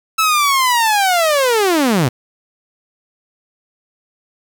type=linear sweep; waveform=sawtooth; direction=down; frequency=1318.5 to 112.8 Hz; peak=-8 dBFS; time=0.18-2.09 s; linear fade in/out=10 ms; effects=7-bit